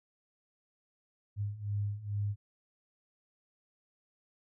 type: beating tone pair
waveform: sine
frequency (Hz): 101.1 / 103.4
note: G#2 / G#2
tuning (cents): -46 / -7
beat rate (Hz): 2.3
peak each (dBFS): -37 / -34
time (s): 1.36-2.36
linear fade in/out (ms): 50
effects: none